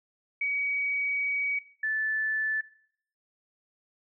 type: tone pair in turn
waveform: sine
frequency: 2263 / 1749.3 Hz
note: C#7 / A6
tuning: +35 / -11 cents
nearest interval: major third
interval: 446 cents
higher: first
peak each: -26 dBFS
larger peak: neither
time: 0.41-1.59 / 1.83-2.61 s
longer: first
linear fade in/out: 5 ms
effects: noise-tail reverb RT60 0.6 s tail -17 dB re dry